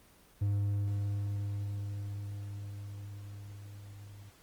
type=tone with level ramp; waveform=triangle; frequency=101.3 Hz; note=G#2; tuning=43 cents flat; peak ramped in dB=-25 to -46 dBFS; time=0.41-4.3 s; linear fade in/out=10 ms; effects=pink hiss -61 dBFS RMS until 4.42 s + Opus 24 kbps